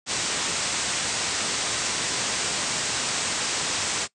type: low-pass noise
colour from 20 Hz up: white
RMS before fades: -27 dBFS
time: 0.06-4.08 s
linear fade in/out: 50 ms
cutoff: 8600 Hz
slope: 96 dB/octave
effects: noise-tail reverb RT60 0.1 s tail -20 dB re dry + high-pass 80 Hz 12 dB/octave